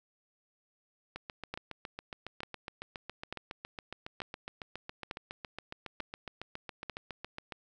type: two click trains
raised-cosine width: 0.3 ms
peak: -21 / -24 dBFS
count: 7 / 47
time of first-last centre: 1.54-6.897 / 1.16-7.522 s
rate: 1.12 / 7.23 Hz
effects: none